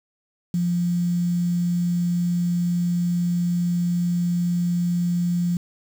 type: tone with quantisation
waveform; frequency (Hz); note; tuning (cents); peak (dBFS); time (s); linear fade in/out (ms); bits
sine; 174.61; F3; 0; -19; 0.54-5.57; 2; 7
effects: none